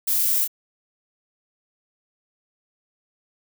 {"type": "noise with echo", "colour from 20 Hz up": "violet", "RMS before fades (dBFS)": -22, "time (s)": [0.07, 0.45], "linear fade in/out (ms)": 10, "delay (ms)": 28, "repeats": 1, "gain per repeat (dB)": -5, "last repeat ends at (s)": 0.478, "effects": []}